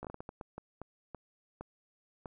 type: slowing click train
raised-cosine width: 1 ms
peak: -28 dBFS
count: 13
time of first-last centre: 0.03-2.258 s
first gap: 16 ms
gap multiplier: 1.4
effects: none